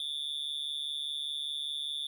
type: tone with amplitude modulation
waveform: triangle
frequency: 3520 Hz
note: A7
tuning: in tune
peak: -28 dBFS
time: 0-2.07 s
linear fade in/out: 2 ms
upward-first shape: sine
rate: 145 Hz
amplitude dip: 95%
effects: none